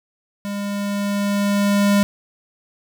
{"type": "tone with level ramp", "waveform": "square", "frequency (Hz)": 202.2, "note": "G#3", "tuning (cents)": -46, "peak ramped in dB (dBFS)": [-25, -13], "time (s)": [0.45, 2.03], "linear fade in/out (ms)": 0, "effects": ["9-bit"]}